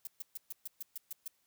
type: noise bursts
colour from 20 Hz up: violet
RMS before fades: -41 dBFS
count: 9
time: 0.05-1.279 s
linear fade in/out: 2 ms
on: 21 ms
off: 130 ms
effects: white hiss -75 dBFS RMS until 1.46 s